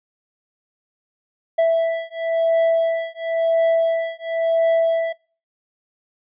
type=beating tone pair; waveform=triangle; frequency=659.3 / 660.26 Hz; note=E5 / E5; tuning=0 / +3 cents; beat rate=0.96 Hz; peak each=-17 dBFS; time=1.58-5.13 s; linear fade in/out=10 ms; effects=noise-tail reverb RT60 0.4 s tail -25 dB re dry + resampled to 8000 Hz